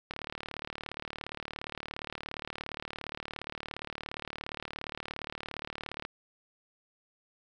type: click train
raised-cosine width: 0.3 ms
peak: -21 dBFS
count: 222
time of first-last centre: 0.11-6.051 s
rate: 37.2 Hz
effects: none